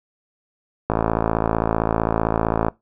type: click train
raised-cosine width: 1 ms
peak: -4 dBFS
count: 100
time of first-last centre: 0.9-2.684 s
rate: 55.5 Hz
effects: noise-tail reverb RT60 0.2 s tail -22 dB re dry